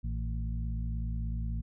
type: harmonic tone with a mistuned harmonic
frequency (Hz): 56.5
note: A1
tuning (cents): +47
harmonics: 1 / 2 / 3 / 4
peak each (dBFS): -32 / -38 / -42 / -44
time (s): 0.03-1.62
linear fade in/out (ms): 20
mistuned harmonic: 3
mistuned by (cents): -65
effects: none